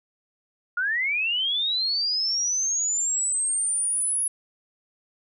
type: linear sweep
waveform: sine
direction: up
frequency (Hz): 1396.9 to 10580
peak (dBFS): -22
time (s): 0.77-4.28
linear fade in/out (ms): 5
effects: none